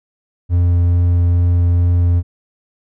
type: tone with vibrato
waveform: triangle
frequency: 87.31 Hz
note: F2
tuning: in tune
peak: -8 dBFS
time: 0.49-2.23 s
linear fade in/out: 50 ms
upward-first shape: triangle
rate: 2.3 Hz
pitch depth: 9 cents each way
effects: none